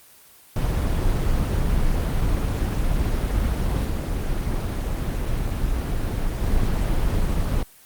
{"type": "noise with level steps", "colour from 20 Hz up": "brown", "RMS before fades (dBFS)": [-21, -23, -21], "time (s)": [0.56, 7.63], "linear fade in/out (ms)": 2, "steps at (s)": [3.85, 6.42], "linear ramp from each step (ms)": 20, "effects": ["white hiss -50 dBFS RMS until 7.85 s", "Opus 24 kbps"]}